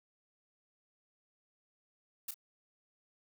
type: noise with echo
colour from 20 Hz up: blue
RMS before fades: -39 dBFS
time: 2.28-2.31 s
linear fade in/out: 5 ms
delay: 33 ms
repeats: 1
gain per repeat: -10 dB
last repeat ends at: 2.343 s
effects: none